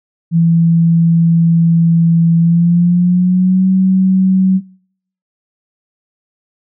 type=tone with pitch glide; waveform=sine; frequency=166.8 to 188.31 Hz; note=E3 to F#3; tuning=+21 to +31 cents; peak=-7 dBFS; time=0.31-4.61 s; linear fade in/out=50 ms; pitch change=+210 cents; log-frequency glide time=2.38-3.67 s; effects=noise-tail reverb RT60 0.7 s tail -26 dB re dry